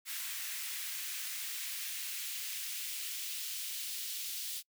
white noise with high-pass filter sweep, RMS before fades -40 dBFS, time 0.05-4.63 s, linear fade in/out 50 ms, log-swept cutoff 1800 to 3300 Hz, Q 1.3, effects noise-tail reverb RT60 0.1 s tail -26 dB re dry

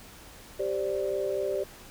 sine chord, G suspended fourth, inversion none, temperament equal, 392 / 523.3 / 587.3 Hz, G4 / C5 / D5, 0 / 0 / 0 cents, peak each -30 / -33 / -31 dBFS, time 0.59-1.64 s, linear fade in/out 10 ms, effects pink hiss -49 dBFS RMS until 1.9 s

